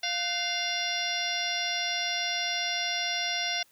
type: harmonic tone with a mistuned harmonic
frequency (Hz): 698.5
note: F5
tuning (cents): 0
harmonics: 1 / 2 / 3 / 4 / 5 / 6 / 7 / 8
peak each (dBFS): -36 / -38 / -34 / -36 / -34 / -39 / -38 / -35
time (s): 0.03-3.63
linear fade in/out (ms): 5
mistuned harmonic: 2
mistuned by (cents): +140
effects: white hiss -63 dBFS RMS until 3.71 s